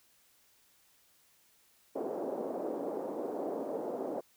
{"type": "band-pass noise", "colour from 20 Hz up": "white", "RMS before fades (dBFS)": -37, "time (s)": [1.95, 4.21], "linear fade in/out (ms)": 10, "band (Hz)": [270, 620], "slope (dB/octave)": 24, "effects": ["white hiss -67 dBFS RMS until 4.36 s"]}